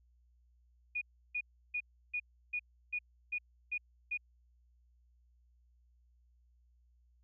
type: tone bursts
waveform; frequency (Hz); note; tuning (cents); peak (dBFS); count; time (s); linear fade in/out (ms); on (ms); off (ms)
sine; 2455; D#7; -24; -33; 9; 0.95-4.175; 10; 65; 330
effects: added 60 Hz sine -65 dBFS peak until 7.23 s